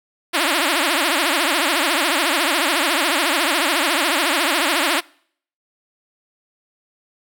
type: tone with vibrato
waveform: 5% pulse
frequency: 313.5 Hz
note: D#4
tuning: 13 cents sharp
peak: -5 dBFS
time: 0.33-5.01 s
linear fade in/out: 20 ms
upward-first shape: triangle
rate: 14 Hz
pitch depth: 280 cents each way
effects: noise-tail reverb RT60 0.6 s tail -25 dB re dry